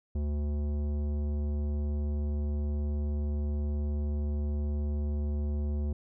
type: tone with tanh clipping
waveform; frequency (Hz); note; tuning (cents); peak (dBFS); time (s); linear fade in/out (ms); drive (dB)
sine; 73.42; D2; 0; -30; 0.15-5.93; 5; 14
effects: none